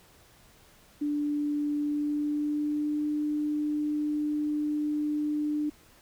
sine tone with pitch glide, 293.7 to 298.8 Hz, D4 to D4, 0 to +30 cents, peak -26 dBFS, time 1.01-5.7 s, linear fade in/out 10 ms, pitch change +30 cents, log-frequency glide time 1.78-3.07 s, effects pink hiss -58 dBFS RMS until 6.01 s

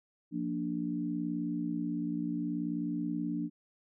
sine chord, Bb major, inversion second, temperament equal, 174.61 / 233.1 / 293.7 Hz, F3 / Bb3 / D4, 0 / 0 / 0 cents, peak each -37 / -37 / -34 dBFS, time 0.31-3.5 s, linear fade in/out 50 ms, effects none

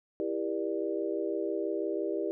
sine chord, E half-diminished seventh, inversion none, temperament just, 329.6 / 395.6 / 474.7 / 593.3 Hz, E4 / G4 / Bb4 / D5, 0 / +16 / +31 / +18 cents, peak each -34 / -33 / -37 / -37 dBFS, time 0.2-2.31 s, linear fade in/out 0 ms, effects none

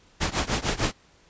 pink noise with tremolo, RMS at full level -22 dBFS, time 0.2-0.93 s, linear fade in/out 20 ms, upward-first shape triangle, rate 6.6 Hz, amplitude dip 95%, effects pink hiss -58 dBFS RMS until 1.29 s + resampled to 16000 Hz

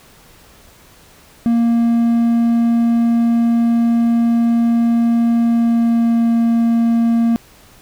triangle tone with pitch glide, 233.1 to 231.5 Hz, A#3 to A#3, 0 to -12 cents, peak -9 dBFS, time 1.46-7.36 s, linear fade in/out 0 ms, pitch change -12 cents, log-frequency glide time 5.37-6.3 s, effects pink hiss -46 dBFS RMS until 7.81 s

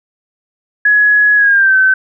sine tone with pitch glide, 1682 to 1533.5 Hz, G#6 to G6, +22 to -38 cents, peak -6 dBFS, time 0.85-1.94 s, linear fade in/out 5 ms, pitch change -160 cents, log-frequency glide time 1.36-1.76 s, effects none

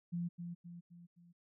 sine tone with echo, 172.7 Hz, F3, 19 cents flat, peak -35 dBFS, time 0.12-0.29 s, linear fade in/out 20 ms, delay 260 ms, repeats 4, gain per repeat -6 dB, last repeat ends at 1.33 s, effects none

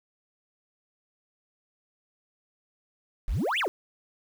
sine exponential two-way sweep, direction up then down, 30.87 to 3600 to 309.2 Hz, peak -22 dBFS, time 3.28-3.68 s, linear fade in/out 0 ms, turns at 3.59 s, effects tanh soft clip ceiling -24 dBFS + 8-bit

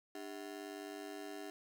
30% pulse ring-modulated tone, 349.2 Hz, F4, in tune, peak -39 dBFS, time 0.15-1.5 s, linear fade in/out 0 ms, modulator 49.6 Hz, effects none

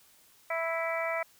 harmonic tone, 329.6 Hz, E4, in tune, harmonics 2 / 3 / 4 / 5 / 6 / 7, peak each -32 / -39 / -37 / -46 / -36 / -37 dBFS, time 0.5-1.23 s, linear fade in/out 5 ms, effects white hiss -61 dBFS RMS until 1.39 s

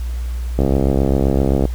click train, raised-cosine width 2 ms, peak -3 dBFS, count 73, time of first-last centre 0.59-1.654 s, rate 67.7 Hz, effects added 60 Hz sine -20 dBFS peak until 1.74 s + pink hiss -42 dBFS RMS until 1.74 s

